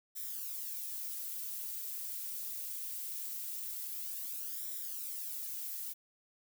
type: noise with flanger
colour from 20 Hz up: violet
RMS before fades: -41 dBFS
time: 0.15-5.94 s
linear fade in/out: 20 ms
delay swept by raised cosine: 0.54 to 5.14 ms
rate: 0.22 Hz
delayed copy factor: +0.7
effects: none